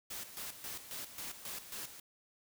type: noise with tremolo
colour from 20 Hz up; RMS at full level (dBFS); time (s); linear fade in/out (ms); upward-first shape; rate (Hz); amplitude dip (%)
white; -43; 0.1-2; 10; square; 3.7; 65
effects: none